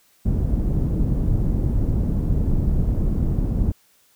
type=low-pass noise; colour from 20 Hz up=pink; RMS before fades=-20 dBFS; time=0.25-3.72 s; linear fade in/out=10 ms; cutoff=210 Hz; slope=12 dB/octave; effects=white hiss -59 dBFS RMS until 4.15 s